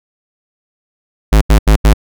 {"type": "tone bursts", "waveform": "square", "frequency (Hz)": 53, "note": "G#1", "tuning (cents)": 36, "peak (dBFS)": -5, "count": 4, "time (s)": [1.32, 1.936], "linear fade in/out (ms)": 10, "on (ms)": 94, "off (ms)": 80, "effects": []}